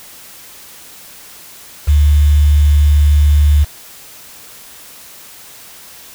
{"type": "tone with quantisation", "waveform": "sine", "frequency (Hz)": 73.42, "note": "D2", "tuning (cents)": 0, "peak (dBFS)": -6, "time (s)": [1.87, 3.65], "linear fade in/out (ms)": 20, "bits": 5, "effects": ["white hiss -37 dBFS RMS until 6.14 s"]}